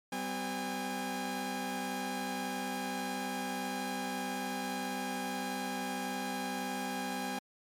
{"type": "tone cluster", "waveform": "sawtooth", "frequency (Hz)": [192.6, 254.3, 814], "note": ["G3", "C4", "G#5"], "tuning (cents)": [-30, -49, -35], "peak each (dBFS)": [-37, -35, -34], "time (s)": [0.12, 7.39], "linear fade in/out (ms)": 5, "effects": ["MP3 64 kbps"]}